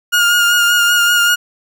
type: tone with vibrato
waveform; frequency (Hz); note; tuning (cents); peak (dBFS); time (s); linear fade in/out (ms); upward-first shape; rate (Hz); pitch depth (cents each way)
30% pulse; 1422; F6; +31; -7; 0.12-1.36; 20; sine; 5.2; 23
effects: none